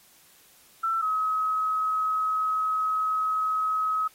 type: tone pair in turn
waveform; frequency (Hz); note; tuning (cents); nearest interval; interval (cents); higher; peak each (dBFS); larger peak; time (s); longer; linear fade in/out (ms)
sine; 1336 / 1275.7; E6 / D#6; +23 / +43; minor second; 80; first; -23; neither; 0.83-1.02 / 1.02-4.08; second; 10
effects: white hiss -57 dBFS RMS until 4.14 s + AAC 48 kbps